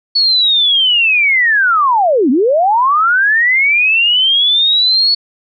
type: linear two-way sweep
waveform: sine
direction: down then up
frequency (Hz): 4435 to 234.4 to 4435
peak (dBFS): -8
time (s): 0.15-5.15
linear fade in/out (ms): 10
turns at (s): 2.3
effects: none